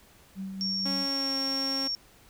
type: tone with tremolo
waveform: sine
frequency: 192.1 Hz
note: G3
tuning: 35 cents flat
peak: -32 dBFS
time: 0.35-1.07 s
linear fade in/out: 50 ms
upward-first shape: sine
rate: 4.1 Hz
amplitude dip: 35%
type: tone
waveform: sine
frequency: 5510 Hz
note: F8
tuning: 24 cents flat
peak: -28 dBFS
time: 0.61-1.95 s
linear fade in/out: 0 ms
type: tone with pitch glide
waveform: sawtooth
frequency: 275.4 to 270 Hz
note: C#4 to C#4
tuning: -11 to -45 cents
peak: -29 dBFS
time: 0.85-1.88 s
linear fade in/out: 10 ms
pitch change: -34 cents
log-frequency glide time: 1.07-1.37 s
effects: pink hiss -57 dBFS RMS until 2.29 s